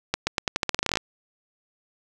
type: accelerating click train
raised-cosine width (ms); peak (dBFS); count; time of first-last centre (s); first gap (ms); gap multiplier
0.2; -5; 16; 0.14-0.972; 130; 0.86
effects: none